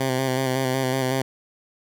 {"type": "tone with vibrato", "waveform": "10% pulse", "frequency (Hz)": 130.81, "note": "C3", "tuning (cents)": 0, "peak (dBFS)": -13, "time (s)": [0, 1.22], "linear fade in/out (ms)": 5, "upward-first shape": "square", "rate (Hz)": 5.4, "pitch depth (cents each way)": 28, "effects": []}